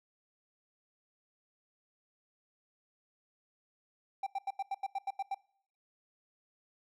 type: tone bursts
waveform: triangle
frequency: 784 Hz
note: G5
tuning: in tune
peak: -30 dBFS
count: 10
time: 4.23-5.346 s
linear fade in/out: 5 ms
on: 36 ms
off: 84 ms
effects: noise-tail reverb RT60 0.6 s tail -23 dB re dry